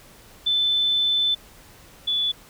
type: tone pair in turn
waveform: sine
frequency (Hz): 3520 / 3450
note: A7 / A7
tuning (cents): 0 / -35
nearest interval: unison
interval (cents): 35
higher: first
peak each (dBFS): -18 / -20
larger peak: first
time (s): 0.46-1.35 / 2.07-2.32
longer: first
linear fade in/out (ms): 10
effects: pink hiss -49 dBFS RMS until 2.49 s